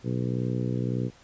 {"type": "harmonic tone", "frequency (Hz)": 61.74, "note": "B1", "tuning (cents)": 0, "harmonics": [2, 3, 4, 5, 6, 7, 8], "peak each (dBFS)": [-28, -32, -34, -36, -38, -39, -40], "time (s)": [0.03, 1.11], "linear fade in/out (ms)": 50, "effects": ["pink hiss -55 dBFS RMS until 1.23 s", "resampled to 16000 Hz"]}